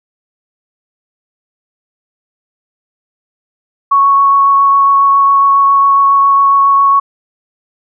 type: tone with vibrato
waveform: sine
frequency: 1108.7 Hz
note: C#6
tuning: in tune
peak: -5 dBFS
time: 3.91-7 s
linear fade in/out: 10 ms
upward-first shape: triangle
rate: 7.3 Hz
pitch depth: 10 cents each way
effects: none